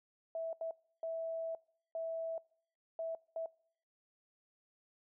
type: tone bursts at uneven times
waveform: sine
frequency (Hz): 655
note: E5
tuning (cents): -11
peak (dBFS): -36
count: 6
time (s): 0.35-0.53 / 0.61-0.71 / 1.03-1.55 / 1.95-2.38 / 2.99-3.15 / 3.36-3.46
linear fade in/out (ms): 2
effects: noise-tail reverb RT60 0.6 s tail -24 dB re dry